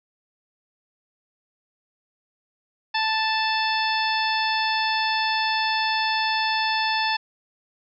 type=harmonic tone with a mistuned harmonic; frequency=880 Hz; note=A5; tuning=in tune; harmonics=1 / 2 / 3 / 4 / 5 / 6; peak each=-24 / -27 / -29 / -30 / -31 / -32 dBFS; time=2.94-7.17 s; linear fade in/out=10 ms; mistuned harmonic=6; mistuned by=-16 cents; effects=none